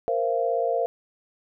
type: chord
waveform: sine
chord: Bb suspended second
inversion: none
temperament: equal with one note detuned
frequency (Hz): 466.2 / 523.3 / 683.7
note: Bb4 / C5 / F5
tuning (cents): 0 / 0 / -37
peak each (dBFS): -26 / -27 / -25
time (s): 0.08-0.86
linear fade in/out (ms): 0
effects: none